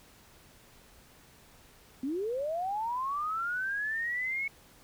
sine linear sweep, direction up, 249.5 to 2217 Hz, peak -30 dBFS, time 2.03-4.48 s, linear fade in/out 5 ms, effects pink hiss -58 dBFS RMS until 4.83 s

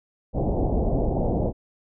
pink low-pass noise, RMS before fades -23 dBFS, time 0.33-1.53 s, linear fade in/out 50 ms, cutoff 760 Hz, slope 48 dB/octave, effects none

